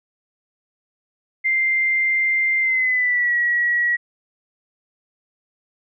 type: tone with pitch glide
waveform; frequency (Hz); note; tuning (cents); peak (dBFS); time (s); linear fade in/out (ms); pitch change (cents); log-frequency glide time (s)
sine; 2093 to 1919.3; C7 to B6; 0 to -50; -16; 1.44-3.97; 20; -150; 2.6-3.35
effects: none